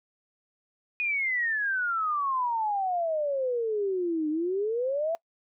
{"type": "exponential two-way sweep", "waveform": "sine", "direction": "down then up", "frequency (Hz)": [2489, 300, 679], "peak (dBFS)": -25, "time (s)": [1, 5.15], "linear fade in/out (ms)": 0, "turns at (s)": 4.29, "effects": ["noise-tail reverb RT60 0.1 s tail -24 dB re dry"]}